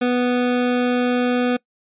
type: tone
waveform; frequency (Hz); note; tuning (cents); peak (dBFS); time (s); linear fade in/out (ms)
25% pulse; 246.9; B3; 0; -13; 0.01-1.57; 10
effects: noise-tail reverb RT60 0.1 s tail -23 dB re dry + resampled to 8000 Hz